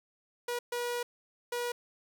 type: tone bursts at uneven times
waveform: sawtooth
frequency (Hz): 482.8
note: B4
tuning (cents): -39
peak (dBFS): -28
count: 3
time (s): 0.48-0.59 / 0.72-1.03 / 1.52-1.72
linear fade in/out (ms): 5
effects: none